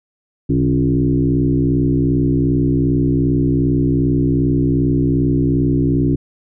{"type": "tone with frequency modulation", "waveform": "sine", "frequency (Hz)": 211.4, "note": "G#3", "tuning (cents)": 31, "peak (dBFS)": -12, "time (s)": [0.49, 6.16], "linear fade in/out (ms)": 10, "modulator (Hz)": 62.6, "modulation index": 2.1, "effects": []}